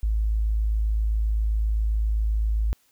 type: tone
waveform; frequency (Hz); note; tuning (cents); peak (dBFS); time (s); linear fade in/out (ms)
sine; 53.8; A1; -38; -20; 0.03-2.73; 0
effects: white hiss -64 dBFS RMS until 2.91 s